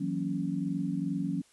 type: chord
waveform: sine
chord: F# dominant seventh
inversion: third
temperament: equal with one note detuned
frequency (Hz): 162.64 / 185 / 233.1 / 277.2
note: E3 / F#3 / A#3 / C#4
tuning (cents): -23 / 0 / 0 / 0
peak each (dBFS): -35 / -33 / -39 / -33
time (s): 0-1.42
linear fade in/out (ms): 10
effects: white hiss -63 dBFS RMS until 1.52 s + resampled to 24000 Hz